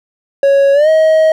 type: tone with pitch glide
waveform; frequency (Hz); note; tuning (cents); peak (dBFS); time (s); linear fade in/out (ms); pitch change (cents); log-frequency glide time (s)
triangle; 554.4 to 633.2; C#5 to D#5; 0 to +30; -4; 0.43-1.32; 2; +230; 0.73-0.89
effects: none